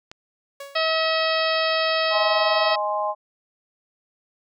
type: click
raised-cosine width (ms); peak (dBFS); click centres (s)
0.2; -21; 0.115
type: tone with exponential decay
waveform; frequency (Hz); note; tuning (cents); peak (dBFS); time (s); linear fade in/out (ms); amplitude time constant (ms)
sawtooth; 559; C#5; +14; -28; 0.6-1; 5; 85
type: harmonic tone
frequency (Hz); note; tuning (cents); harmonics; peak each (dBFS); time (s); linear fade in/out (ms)
642; E5; -46; 1 / 2 / 3 / 4 / 5 / 6 / 7 / 8; -23 / -26 / -28 / -29 / -30 / -31 / -31 / -32; 0.75-2.76; 10
type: chord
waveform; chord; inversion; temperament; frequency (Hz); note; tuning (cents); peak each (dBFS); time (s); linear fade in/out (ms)
sine; Ab major; second; equal; 622.3 / 830.6 / 1046.5; Eb5 / Ab5 / C6; 0 / 0 / 0; -26; 2.1-3.15; 50
effects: none